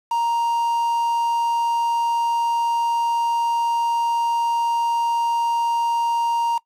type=tone with quantisation; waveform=triangle; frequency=934 Hz; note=A#5; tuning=3 cents sharp; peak=-16 dBFS; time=0.11-6.58 s; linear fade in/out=5 ms; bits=6; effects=noise-tail reverb RT60 0.1 s tail -21 dB re dry + low-pass 11000 Hz 12 dB/octave